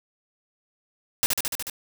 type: noise with echo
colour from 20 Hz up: white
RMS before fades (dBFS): -21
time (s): 1.23-1.26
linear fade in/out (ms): 0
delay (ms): 73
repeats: 6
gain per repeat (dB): -2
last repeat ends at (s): 1.698
effects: none